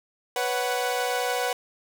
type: chord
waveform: sawtooth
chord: B suspended second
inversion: none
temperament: equal with one note detuned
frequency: 493.9 / 554.4 / 744.3 Hz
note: B4 / C#5 / F#5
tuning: 0 / 0 / +10 cents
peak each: -24 / -29 / -24 dBFS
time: 0.36-1.53 s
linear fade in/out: 2 ms
effects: none